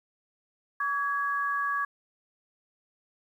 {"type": "tone pair together", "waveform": "sine", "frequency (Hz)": [1138.6, 1661.2], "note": ["C#6", "G#6"], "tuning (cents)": [46, 0], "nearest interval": "perfect fifth", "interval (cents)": 654, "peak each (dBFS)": [-28, -30], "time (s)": [0.8, 1.85], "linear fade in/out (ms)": 5, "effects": ["10-bit"]}